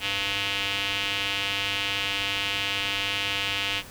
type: tone with band-pass filter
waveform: square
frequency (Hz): 99.3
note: G2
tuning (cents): +23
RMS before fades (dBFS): -28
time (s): 0-3.83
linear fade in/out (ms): 50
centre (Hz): 2900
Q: 3.4
effects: pink hiss -44 dBFS RMS until 3.9 s